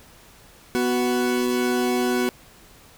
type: tone pair together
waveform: 40% pulse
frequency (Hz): 246.9 / 370.9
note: B3 / F#4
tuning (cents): 0 / +4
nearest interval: perfect fifth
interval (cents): 704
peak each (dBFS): -22 / -22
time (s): 0.75-2.29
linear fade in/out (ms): 0
effects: pink hiss -50 dBFS RMS until 2.97 s